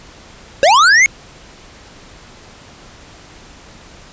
square linear sweep, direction up, 522 to 2217 Hz, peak -7 dBFS, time 0.63-1.06 s, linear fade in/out 0 ms, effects pink hiss -40 dBFS RMS until 4.12 s + resampled to 16000 Hz

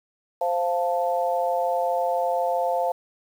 sine chord, F major, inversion second, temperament equal with one note detuned, 523.3 / 695.6 / 880 Hz, C5 / F5 / A5, 0 / -7 / 0 cents, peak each -25 / -24 / -28 dBFS, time 0.41-2.92 s, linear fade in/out 5 ms, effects 8-bit

